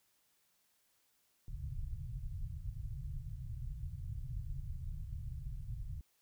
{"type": "low-pass noise", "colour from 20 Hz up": "pink", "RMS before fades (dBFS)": -42, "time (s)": [1.48, 6.01], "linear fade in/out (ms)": 2, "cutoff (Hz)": 150, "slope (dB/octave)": 96, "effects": ["white hiss -75 dBFS RMS until 6.21 s"]}